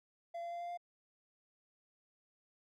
triangle tone with pitch steps, 682 / 686.3 / 690.7 / 695.1 / 699.6 Hz, F5 / F5 / F5 / F5 / F5, -41 / -30 / -19 / -8 / +3 cents, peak -38 dBFS, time 0.34-0.775 s, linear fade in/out 10 ms, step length 87 ms, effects none

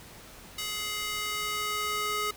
square tone with high-pass filter sweep, 420 Hz, G#4, 19 cents sharp, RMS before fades -32 dBFS, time 0.58-2.31 s, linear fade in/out 5 ms, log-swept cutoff 2700 to 930 Hz, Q 1, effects pink hiss -49 dBFS RMS until 2.36 s

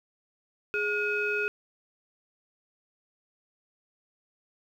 sine tone cluster, 416.3 / 1435 / 2538 Hz, G#4 / F6 / D#7, +4 / +47 / +34 cents, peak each -30 / -29 / -30 dBFS, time 0.74-1.48 s, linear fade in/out 0 ms, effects tanh soft clip ceiling -18 dBFS + 10-bit

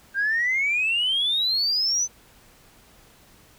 sine exponential sweep, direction up, 1570 to 6160 Hz, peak -19 dBFS, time 0.14-2.08 s, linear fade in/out 50 ms, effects tanh soft clip ceiling -16 dBFS + pink hiss -54 dBFS RMS until 3.58 s

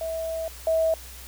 sine tone pair in turn, 651 / 646.9 Hz, E5 / E5, -22 / -33 cents, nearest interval unison, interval 11 cents, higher first, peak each -27 / -19 dBFS, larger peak second, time 0.01-0.48 / 0.67-0.94 s, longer first, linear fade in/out 2 ms, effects added 62 Hz sine -43 dBFS peak until 1.27 s + white hiss -44 dBFS RMS until 1.27 s

